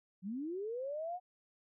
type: linear sweep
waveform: sine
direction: up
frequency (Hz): 174.61 to 740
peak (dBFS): -37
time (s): 0.22-1.2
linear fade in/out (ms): 50
effects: none